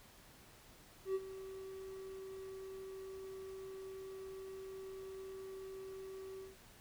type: tone with ADSR envelope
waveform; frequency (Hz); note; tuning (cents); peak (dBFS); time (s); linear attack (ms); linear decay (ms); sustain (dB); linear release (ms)
triangle; 383; G4; -40; -30; 1.05-6.57; 98; 41; -14; 170
effects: pink hiss -61 dBFS RMS until 6.8 s